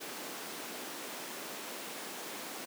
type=high-pass noise; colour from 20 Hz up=pink; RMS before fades=-43 dBFS; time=0-2.66 s; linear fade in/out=20 ms; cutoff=230 Hz; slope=24 dB/octave; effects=none